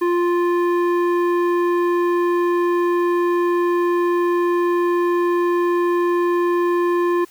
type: tone with low-pass filter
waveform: square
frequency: 349.2 Hz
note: F4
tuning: in tune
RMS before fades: -18 dBFS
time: 0.01-7.25 s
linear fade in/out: 10 ms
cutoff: 1400 Hz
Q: 1.2
effects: white hiss -50 dBFS RMS until 7.3 s